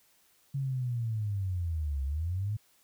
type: linear two-way sweep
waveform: sine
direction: down then up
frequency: 139.7 to 66.4 to 109.4 Hz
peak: -29 dBFS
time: 0.54-2.57 s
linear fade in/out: 10 ms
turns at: 2.04 s
effects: white hiss -66 dBFS RMS until 2.83 s